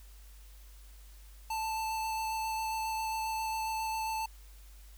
square tone with vibrato, 883 Hz, A5, 6 cents sharp, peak -33 dBFS, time 1.5-4.26 s, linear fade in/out 5 ms, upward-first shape square, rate 7.4 Hz, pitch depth 8 cents each way, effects added 50 Hz sine -50 dBFS peak until 4.97 s + white hiss -61 dBFS RMS until 4.97 s

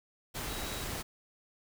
sine tone in noise, 3865 Hz, B7, 38 cents flat, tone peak -47 dBFS, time 0.49-0.85 s, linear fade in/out 20 ms, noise pink, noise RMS -38 dBFS, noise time 0.34-1.03 s, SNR -12 dB, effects none

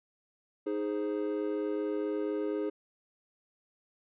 triangle chord, Ab major, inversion second, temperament equal, 311.1 / 415.3 / 523.3 Hz, Eb4 / Ab4 / C5, 0 / 0 / 0 cents, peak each -32 / -31 / -37 dBFS, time 0.66-2.7 s, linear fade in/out 10 ms, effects resampled to 8000 Hz

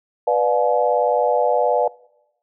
sine chord, B diminished seventh, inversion none, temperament just, 493.9 / 592.7 / 711.2 / 853.4 Hz, B4 / D5 / F5 / Ab5, 0 / +16 / +31 / +47 cents, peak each -19 / -20 / -21 / -22 dBFS, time 0.27-1.88 s, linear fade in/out 5 ms, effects noise-tail reverb RT60 0.9 s tail -23 dB re dry

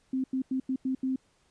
sine tone bursts at uneven times, 261.6 Hz, C4, in tune, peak -26 dBFS, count 6, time 0.13-0.24 / 0.33-0.42 / 0.51-0.6 / 0.69-0.76 / 0.85-0.95 / 1.03-1.16 s, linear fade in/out 5 ms, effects pink hiss -68 dBFS RMS until 1.5 s + resampled to 22050 Hz

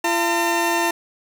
20% pulse tone pair together, 340.5 / 904.3 Hz, F4 / A5, -44 / +47 cents, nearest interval octave + perfect fourth, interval 1691 cents, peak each -16 dBFS, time 0.04-0.91 s, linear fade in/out 5 ms, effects none

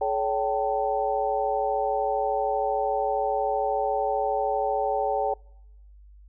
sine tone cluster, 426.6 / 563 / 774 / 887 Hz, G#4 / C#5 / G5 / A5, +46 / +27 / -22 / +14 cents, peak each -29 / -28 / -26 / -32 dBFS, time 0.01-5.34 s, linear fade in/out 5 ms, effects noise-tail reverb RT60 0.9 s tail -26 dB re dry + added 50 Hz sine -47 dBFS peak until 6.28 s

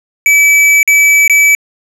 square tone with dropouts, 2300 Hz, D7, 37 cents flat, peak -5 dBFS, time 0.26-1.55 s, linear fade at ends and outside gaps 1 ms, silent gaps 0.83-0.876 / 1.278-1.297 s, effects low-pass 12000 Hz 12 dB/octave

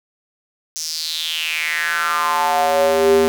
square tone with high-pass filter sweep, 80.2 Hz, E2, 47 cents flat, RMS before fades -18 dBFS, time 0.76-3.28 s, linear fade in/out 0 ms, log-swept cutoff 6000 to 330 Hz, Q 5.2, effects none

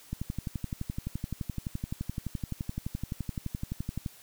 click train, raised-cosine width 5 ms, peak -20 dBFS, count 47, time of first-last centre 0.13-4.062 s, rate 11.7 Hz, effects white hiss -54 dBFS RMS until 4.22 s

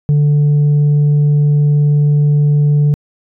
sine tone, 146.83 Hz, D3, in tune, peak -5 dBFS, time 0.09-2.94 s, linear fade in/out 0 ms, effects tanh soft clip ceiling -7 dBFS

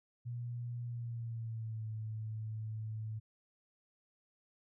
sine tone with pitch glide, 120 to 109.41 Hz, B2 to A2, -49 to -9 cents, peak -38 dBFS, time 0.25-3.2 s, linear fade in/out 20 ms, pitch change -160 cents, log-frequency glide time 0.85-1.88 s, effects none

